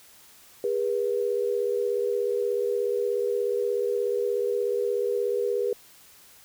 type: tone pair together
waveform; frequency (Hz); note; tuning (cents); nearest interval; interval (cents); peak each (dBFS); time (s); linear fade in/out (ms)
sine; 407.1 / 483.8; G#4 / B4; -35 / -36; minor third; 299; -26; 0.64-5.73; 2
effects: white hiss -53 dBFS RMS until 6.44 s